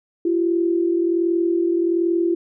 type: tone pair together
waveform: sine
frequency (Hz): 339.6 / 380.9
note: F4 / G4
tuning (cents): -48 / -50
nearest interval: major second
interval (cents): 198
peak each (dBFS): -17 / -24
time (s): 0.25-2.35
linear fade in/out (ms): 5
effects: none